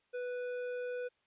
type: tone with hard clipping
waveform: sine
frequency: 493.9 Hz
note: B4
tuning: in tune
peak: -38 dBFS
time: 0.13-1.09 s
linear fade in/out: 20 ms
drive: 9 dB
effects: white hiss -75 dBFS RMS until 1.26 s + resampled to 8000 Hz